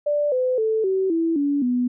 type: tone with pitch steps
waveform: sine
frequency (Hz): 587.3 / 508.3 / 440 / 380.8 / 329.6 / 285.3 / 246.9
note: D5 / B4 / A4 / F#4 / E4 / C#4 / B3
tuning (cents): 0 / +50 / 0 / +50 / 0 / +50 / 0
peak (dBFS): -18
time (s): 0.06-1.88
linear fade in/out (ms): 10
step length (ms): 260
effects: none